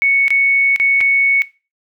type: tone with dropouts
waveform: sine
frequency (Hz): 2217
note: C#7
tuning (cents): 0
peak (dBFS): -10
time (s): 0.02-1.42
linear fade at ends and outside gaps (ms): 0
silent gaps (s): 0.281-0.305 / 0.761-0.799 / 1.006-1.011
effects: noise-tail reverb RT60 0.3 s tail -19 dB re dry